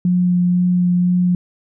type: tone with vibrato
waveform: sine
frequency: 178.5 Hz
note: F3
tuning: 38 cents sharp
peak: -12 dBFS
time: 0.05-1.35 s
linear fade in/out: 2 ms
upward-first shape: sine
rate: 2 Hz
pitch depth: 10 cents each way
effects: none